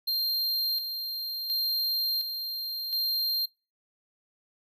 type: tone with tremolo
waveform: square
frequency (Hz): 4186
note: C8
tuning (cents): 0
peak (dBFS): -26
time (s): 0.07-3.46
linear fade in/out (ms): 10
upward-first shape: square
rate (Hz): 0.7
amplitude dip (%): 50
effects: noise-tail reverb RT60 0.3 s tail -26 dB re dry